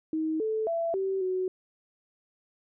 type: tone with pitch steps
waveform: sine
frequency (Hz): 315.8 / 437.6 / 669 / 384.8 / 371.1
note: D#4 / A4 / E5 / G4 / F#4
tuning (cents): +26 / -9 / +25 / -32 / +5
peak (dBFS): -26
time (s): 0.13-1.48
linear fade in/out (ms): 2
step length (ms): 270
effects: none